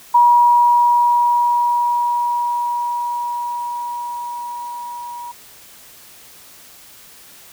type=tone with level ramp; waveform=sine; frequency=960 Hz; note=B5; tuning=49 cents flat; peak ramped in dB=-7 to -28 dBFS; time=0.14-5.32 s; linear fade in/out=10 ms; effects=white hiss -43 dBFS RMS until 7.52 s